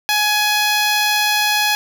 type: tone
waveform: 10% pulse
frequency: 839 Hz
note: G#5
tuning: 17 cents sharp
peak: -6 dBFS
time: 0.09-1.75 s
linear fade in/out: 0 ms
effects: none